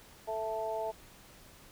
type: harmonic tone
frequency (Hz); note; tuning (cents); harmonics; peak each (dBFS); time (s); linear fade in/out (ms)
220; A3; 0; 2 / 3 / 4; -39 / -35 / -38; 0.27-0.92; 20
effects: pink hiss -56 dBFS RMS until 1.71 s